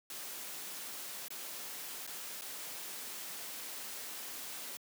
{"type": "noise with dropouts", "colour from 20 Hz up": "white", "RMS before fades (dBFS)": -44, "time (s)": [0.1, 4.77], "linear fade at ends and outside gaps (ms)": 2, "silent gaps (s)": [[1.282, 1.304], [2.067, 2.074], [2.412, 2.419]], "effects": ["high-pass 200 Hz 12 dB/octave"]}